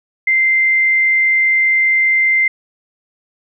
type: tone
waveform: sine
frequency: 2085 Hz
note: C7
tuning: 7 cents flat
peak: -10 dBFS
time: 0.27-2.48 s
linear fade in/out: 5 ms
effects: none